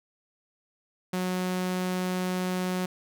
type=tone; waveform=sawtooth; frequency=183.1 Hz; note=F#3; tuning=18 cents flat; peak=-23 dBFS; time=1.13-2.86 s; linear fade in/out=5 ms; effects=none